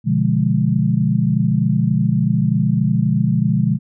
sine chord, B diminished seventh, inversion none, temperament equal, 123.47 / 146.83 / 174.61 / 207.7 Hz, B2 / D3 / F3 / Ab3, 0 / 0 / 0 / 0 cents, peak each -19 dBFS, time 0.04-3.79 s, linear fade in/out 50 ms, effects none

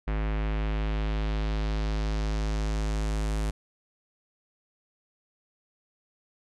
square tone with low-pass filter sweep, 52.8 Hz, G#1, 29 cents sharp, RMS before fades -28 dBFS, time 0.07-3.51 s, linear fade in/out 10 ms, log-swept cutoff 2200 to 9400 Hz, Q 1.4, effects none

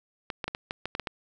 clicks, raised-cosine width 0.3 ms, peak -15 dBFS, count 9, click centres 0.302 / 0.442 / 0.48 / 0.549 / 0.709 / 0.856 / 0.951 / 0.997 / 1.072 s, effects none

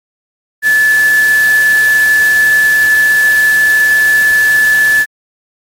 sine tone in noise, 1734 Hz, A6, 26 cents flat, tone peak -6 dBFS, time 0.62-5.06 s, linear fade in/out 50 ms, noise white, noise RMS -23 dBFS, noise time 0.62-5.06 s, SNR +14 dB, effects AAC 48 kbps

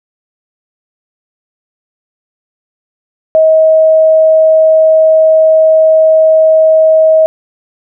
sine tone, 635 Hz, D#5, 35 cents sharp, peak -3 dBFS, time 3.35-7.26 s, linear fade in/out 0 ms, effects none

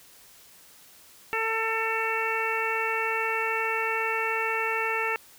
harmonic tone, 447.2 Hz, A4, 28 cents sharp, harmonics 1 / 2 / 3 / 4 / 5 / 6, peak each -32 / -32 / -32 / -32 / -32 / -32 dBFS, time 1.33-5.16 s, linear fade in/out 0 ms, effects white hiss -53 dBFS RMS until 5.38 s

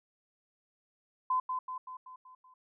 sine tone with echo, 1021 Hz, C6, 43 cents flat, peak -26 dBFS, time 1.3-1.4 s, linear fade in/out 5 ms, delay 190 ms, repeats 6, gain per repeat -5 dB, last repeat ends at 2.54 s, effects none

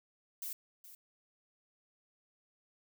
violet noise with echo, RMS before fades -41 dBFS, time 0.42-0.53 s, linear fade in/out 2 ms, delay 420 ms, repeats 1, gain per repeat -13 dB, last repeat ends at 0.95 s, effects none

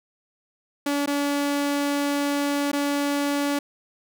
sawtooth tone with dropouts, 285.8 Hz, D4, 47 cents flat, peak -18 dBFS, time 0.86-3.59 s, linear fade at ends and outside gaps 5 ms, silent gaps 1.061-1.074 / 2.717-2.73 s, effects none

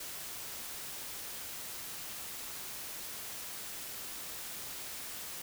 white noise, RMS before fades -43 dBFS, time 0-5.42 s, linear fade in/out 5 ms, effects none

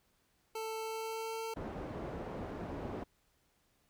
25% pulse tone with pitch glide, 442.9 to 449.3 Hz, A4 to A4, +11 to +36 cents, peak -34 dBFS, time 0.55-1.54 s, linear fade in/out 5 ms, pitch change +25 cents, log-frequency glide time 0.79-1.39 s
white low-pass noise, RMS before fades -42 dBFS, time 1.56-3.04 s, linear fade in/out 10 ms, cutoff 560 Hz, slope 12 dB/octave
effects pink hiss -74 dBFS RMS until 3.89 s

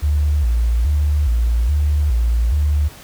sine tone with vibrato, 65.4 Hz, C2, in tune, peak -13 dBFS, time 0.02-2.89 s, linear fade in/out 20 ms, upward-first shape square, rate 1.2 Hz, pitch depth 210 cents each way, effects pink hiss -40 dBFS RMS until 3.03 s

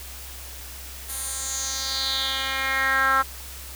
10% pulse tone with band-pass filter sweep, 267.3 Hz, C4, 37 cents sharp, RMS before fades -25 dBFS, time 1.08-3.23 s, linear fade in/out 20 ms, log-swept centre 11000 to 1300 Hz, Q 3.7, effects added 65 Hz sine -40 dBFS peak until 3.75 s + white hiss -40 dBFS RMS until 3.75 s

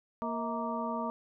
harmonic tone with a mistuned harmonic, 233.1 Hz, A#3, in tune, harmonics 1 / 2 / 3 / 4 / 5, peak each -36 / -42 / -38 / -37 / -39 dBFS, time 0.22-1.1 s, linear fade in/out 0 ms, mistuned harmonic 3, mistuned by -140 cents, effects none

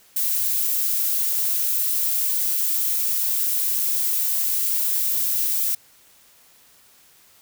violet noise, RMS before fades -22 dBFS, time 0.16-5.75 s, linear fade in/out 5 ms, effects white hiss -54 dBFS RMS until 7.41 s

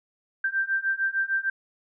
sine beating tone pair, 1568 / 1574.6 Hz, G6 / G6, 0 / +7 cents, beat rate 6.6 Hz, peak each -27 / -26 dBFS, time 0.44-1.5 s, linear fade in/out 5 ms, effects none

